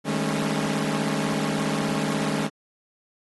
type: tone cluster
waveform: sawtooth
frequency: 154.9 / 201.9 / 218.4 / 274.5 Hz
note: D#3 / G#3 / A3 / C#4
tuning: -7 / -49 / -13 / -17 cents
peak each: -25 dBFS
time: 0.04-2.5 s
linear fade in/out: 50 ms
effects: AAC 32 kbps